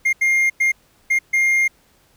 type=tone bursts at uneven times; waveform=triangle; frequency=2120 Hz; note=C7; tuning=22 cents sharp; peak=-12 dBFS; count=5; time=0.05-0.13 / 0.21-0.5 / 0.6-0.72 / 1.1-1.19 / 1.33-1.68 s; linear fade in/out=10 ms; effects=pink hiss -57 dBFS RMS until 2.16 s